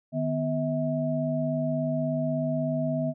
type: tone cluster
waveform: sine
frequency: 152.6 / 249.1 / 644 Hz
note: D#3 / B3 / E5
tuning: -33 / +15 / -41 cents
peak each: -29 dBFS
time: 0.12-3.14 s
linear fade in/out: 50 ms
effects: none